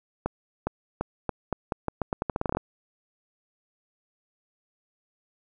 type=accelerating click train; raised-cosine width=1 ms; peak=-12 dBFS; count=18; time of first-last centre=0.26-2.57 s; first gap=410 ms; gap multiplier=0.83; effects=none